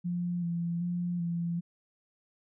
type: tone with vibrato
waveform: sine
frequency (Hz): 172.9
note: F3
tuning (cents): -17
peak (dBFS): -29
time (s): 0.04-1.61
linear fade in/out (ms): 20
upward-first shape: square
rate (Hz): 1.3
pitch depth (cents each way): 25
effects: none